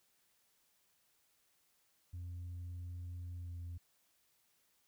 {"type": "tone with pitch glide", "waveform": "sine", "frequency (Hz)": [87.9, 86.19], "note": ["F2", "F2"], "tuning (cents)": [12, -22], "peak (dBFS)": -40, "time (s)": [2.13, 3.78], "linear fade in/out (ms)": 10, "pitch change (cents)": -34, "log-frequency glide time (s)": [3.35, 3.57], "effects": ["tanh soft clip ceiling -41 dBFS", "white hiss -75 dBFS RMS until 4.87 s"]}